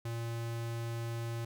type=tone; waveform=square; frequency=116.1 Hz; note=A#2; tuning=7 cents flat; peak=-36 dBFS; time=0.05-1.45 s; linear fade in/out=5 ms; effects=none